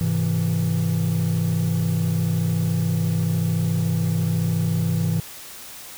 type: chord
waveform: triangle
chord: Ab augmented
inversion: none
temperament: equal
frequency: 103.83 / 130.81 / 164.81 Hz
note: Ab2 / C3 / E3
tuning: 0 / 0 / 0 cents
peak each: -21 / -24 / -18 dBFS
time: 0.01-5.2 s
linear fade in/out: 0 ms
effects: tanh soft clip ceiling -13 dBFS + white hiss -39 dBFS RMS until 5.97 s